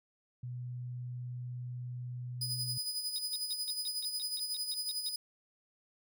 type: tone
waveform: sine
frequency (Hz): 123.47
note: B2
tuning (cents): 0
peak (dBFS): -38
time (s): 0.43-2.78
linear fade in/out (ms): 5
type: tone with tremolo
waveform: sawtooth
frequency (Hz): 4978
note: D#8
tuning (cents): 0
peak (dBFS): -30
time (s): 2.41-5.16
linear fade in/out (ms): 5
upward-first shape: sine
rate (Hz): 11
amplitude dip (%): 55
type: tone bursts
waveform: triangle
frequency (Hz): 3800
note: A#7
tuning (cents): +33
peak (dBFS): -39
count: 12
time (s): 3.16-5.086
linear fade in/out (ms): 0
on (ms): 23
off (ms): 150
effects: none